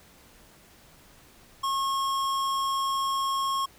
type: tone with hard clipping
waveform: sine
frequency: 1086 Hz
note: C#6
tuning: 36 cents flat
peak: -27 dBFS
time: 1.63-3.66 s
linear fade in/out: 10 ms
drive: 16 dB
effects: pink hiss -55 dBFS RMS until 3.78 s